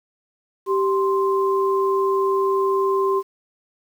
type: tone pair together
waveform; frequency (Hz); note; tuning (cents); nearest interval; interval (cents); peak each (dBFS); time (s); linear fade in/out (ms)
sine; 389.8 / 1046.5; G4 / C6; -10 / 0; octave + perfect fourth; 1710; -18 / -22; 0.66-3.23; 50
effects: 8-bit